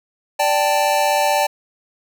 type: chord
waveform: square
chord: D suspended fourth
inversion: none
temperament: equal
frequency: 587.3 / 784 / 880 Hz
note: D5 / G5 / A5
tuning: 0 / 0 / 0 cents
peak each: -20 dBFS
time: 0.39-1.47 s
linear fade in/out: 10 ms
effects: none